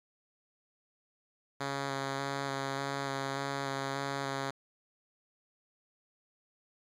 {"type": "tone with vibrato", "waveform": "5% pulse", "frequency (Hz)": 137.7, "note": "C#3", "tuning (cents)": -11, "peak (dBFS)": -22, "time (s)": [1.6, 4.51], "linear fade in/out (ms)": 10, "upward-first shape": "square", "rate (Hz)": 1.7, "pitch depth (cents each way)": 13, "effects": ["low-pass 7000 Hz 12 dB/octave", "10-bit"]}